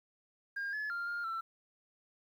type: tone with pitch steps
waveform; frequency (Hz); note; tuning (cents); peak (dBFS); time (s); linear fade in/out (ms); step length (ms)
sine; 1613 / 1713 / 1395 / 1408 / 1340; G6 / A6 / F6 / F6 / E6; +49 / -47 / -2 / +14 / +28; -33; 0.56-1.41; 10; 170
effects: tanh soft clip ceiling -33 dBFS + 11-bit